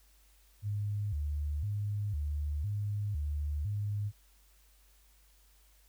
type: tone with vibrato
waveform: sine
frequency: 87.31 Hz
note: F2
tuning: in tune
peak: -31 dBFS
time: 0.62-4.12 s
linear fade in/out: 50 ms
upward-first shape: square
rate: 0.99 Hz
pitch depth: 290 cents each way
effects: added 50 Hz sine -62 dBFS peak until 5.88 s + white hiss -67 dBFS RMS until 5.88 s